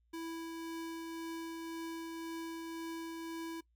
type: tone with tremolo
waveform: square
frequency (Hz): 329.6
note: E4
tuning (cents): 0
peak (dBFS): -40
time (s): 0.13-3.61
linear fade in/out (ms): 10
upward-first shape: triangle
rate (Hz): 1.9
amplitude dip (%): 25
effects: noise-tail reverb RT60 0.1 s tail -20 dB re dry + added 58 Hz sine -70 dBFS peak until 3.75 s